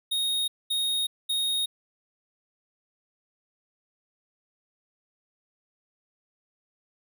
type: tone bursts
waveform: square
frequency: 3729 Hz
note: A#7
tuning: in tune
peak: -25 dBFS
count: 3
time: 0.11-1.66 s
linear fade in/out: 10 ms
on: 370 ms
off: 220 ms
effects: none